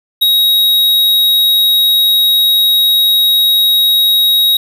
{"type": "tone with ADSR envelope", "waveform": "square", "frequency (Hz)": 3798, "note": "A#7", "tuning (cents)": 32, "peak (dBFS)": -6, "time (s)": [0.21, 4.57], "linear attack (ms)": 15, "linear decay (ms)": 16, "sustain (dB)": -2, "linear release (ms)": 4, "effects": []}